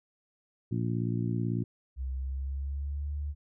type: harmonic tone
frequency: 58.1 Hz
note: A#1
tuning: 5 cents flat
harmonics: 2 / 3 / 4 / 5 / 6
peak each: -30 / -34 / -36 / -38 / -40 dBFS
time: 0.71-1.64 s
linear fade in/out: 10 ms
type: tone with pitch glide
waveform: sine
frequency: 65.3 to 72.87 Hz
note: C2 to D2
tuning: -3 to -13 cents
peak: -31 dBFS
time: 1.96-3.35 s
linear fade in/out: 50 ms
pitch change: +190 cents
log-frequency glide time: 2.13-3.11 s
effects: none